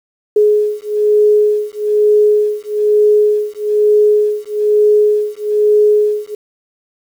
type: beating tone pair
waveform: sine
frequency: 420 / 421.1 Hz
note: G#4 / G#4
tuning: +19 / +24 cents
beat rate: 1.1 Hz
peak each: -12 dBFS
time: 0.36-6.35 s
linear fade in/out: 5 ms
effects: 7-bit